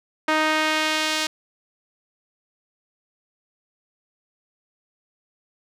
sawtooth tone with band-pass filter sweep, 311.1 Hz, D#4, in tune, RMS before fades -22 dBFS, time 0.28-1.27 s, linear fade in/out 5 ms, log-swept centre 1500 to 4300 Hz, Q 0.87, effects none

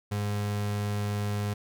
35% pulse tone, 103.1 Hz, G#2, 12 cents flat, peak -26 dBFS, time 0.11-1.54 s, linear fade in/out 10 ms, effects none

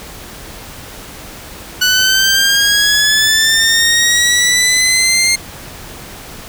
15% pulse linear sweep, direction up, 1480 to 2121 Hz, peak -3 dBFS, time 1.81-5.36 s, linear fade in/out 10 ms, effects pink hiss -32 dBFS RMS until 6.48 s

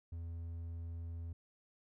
triangle tone, 83.8 Hz, E2, 29 cents sharp, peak -39 dBFS, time 0.12-1.33 s, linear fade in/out 5 ms, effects none

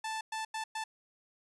sawtooth tone bursts at uneven times, 880 Hz, A5, in tune, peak -31 dBFS, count 4, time 0.04-0.21 / 0.32-0.45 / 0.54-0.64 / 0.75-0.84 s, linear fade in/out 5 ms, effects resampled to 24000 Hz

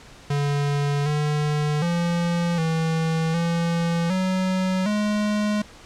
square tone with pitch steps, 143.4 / 149.3 / 171.7 / 161.9 / 169 / 186.8 / 209.6 Hz, D3 / D3 / F3 / E3 / E3 / F#3 / G#3, -41 / +29 / -29 / -31 / +43 / +17 / +16 cents, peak -21 dBFS, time 0.3-5.62 s, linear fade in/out 5 ms, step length 760 ms, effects pink hiss -46 dBFS RMS until 5.85 s + low-pass 7000 Hz 12 dB/octave

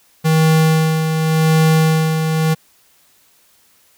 square tone with tremolo, 158.9 Hz, D#3, 37 cents sharp, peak -10 dBFS, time 0.24-2.55 s, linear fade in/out 20 ms, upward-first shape sine, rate 0.88 Hz, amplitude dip 50%, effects white hiss -54 dBFS RMS until 3.97 s

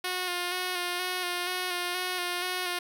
5% pulse tone with vibrato, 359.6 Hz, F#4, 49 cents flat, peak -18 dBFS, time 0.04-2.79 s, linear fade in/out 5 ms, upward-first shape square, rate 2.1 Hz, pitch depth 25 cents each way, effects none

